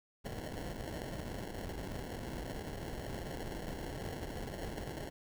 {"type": "noise with sample-and-hold", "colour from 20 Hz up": "pink", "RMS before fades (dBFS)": -42, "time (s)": [0.24, 5.1], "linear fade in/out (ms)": 20, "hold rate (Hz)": 1225, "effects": []}